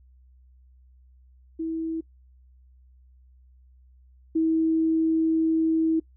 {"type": "tone pair in turn", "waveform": "sine", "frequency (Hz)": [324.5, 322.3], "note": ["E4", "E4"], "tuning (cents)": [-27, -39], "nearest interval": "unison", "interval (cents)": 12, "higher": "first", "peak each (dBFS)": [-26, -19], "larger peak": "second", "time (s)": [[1.59, 2.01], [4.35, 6]], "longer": "second", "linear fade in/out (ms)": 10, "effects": ["noise-tail reverb RT60 0.1 s tail -22 dB re dry", "added 63 Hz sine -52 dBFS peak until 6.16 s"]}